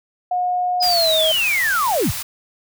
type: tone with pitch glide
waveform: sine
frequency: 722 to 635.8 Hz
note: F#5 to D#5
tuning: -43 to +37 cents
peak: -17 dBFS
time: 0.31-1.32 s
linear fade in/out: 5 ms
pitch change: -220 cents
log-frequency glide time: 0.87-1.1 s
type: linear sweep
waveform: sine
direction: down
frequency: 5050 to 32.61 Hz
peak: -16 dBFS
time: 0.8-2.12 s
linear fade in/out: 20 ms
type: band-stop noise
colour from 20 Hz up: white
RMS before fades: -27 dBFS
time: 0.82-2.23 s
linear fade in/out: 10 ms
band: 170 to 680 Hz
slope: 24 dB/octave
effects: none